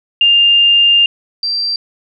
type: tone pair in turn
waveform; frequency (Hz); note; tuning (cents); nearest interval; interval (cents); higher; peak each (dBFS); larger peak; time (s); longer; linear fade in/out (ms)
sine; 2804 / 4704; F7 / D8; +6 / +2; major sixth; 896; second; -6 / -14; first; 0.21-1.06 / 1.43-1.76; first; 2
effects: none